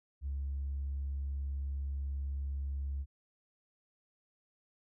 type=tone with tanh clipping; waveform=triangle; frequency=69.3 Hz; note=C#2; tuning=in tune; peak=-34 dBFS; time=0.21-3.06 s; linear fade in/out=50 ms; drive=5 dB; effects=none